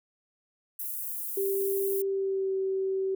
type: high-pass noise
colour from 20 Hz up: pink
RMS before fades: -35 dBFS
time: 0.79-2.02 s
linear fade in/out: 5 ms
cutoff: 12000 Hz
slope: 24 dB/octave
type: tone with pitch glide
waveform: sine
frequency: 392 to 383.5 Hz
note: G4 to G4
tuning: 0 to -38 cents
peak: -26 dBFS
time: 1.37-3.15 s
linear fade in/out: 5 ms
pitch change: -38 cents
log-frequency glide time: 1.98-2.54 s
effects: none